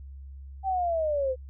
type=linear sweep; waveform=sine; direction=down; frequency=784 to 502 Hz; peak=-24 dBFS; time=0.63-1.36 s; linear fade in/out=50 ms; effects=added 68 Hz sine -40 dBFS peak until 1.49 s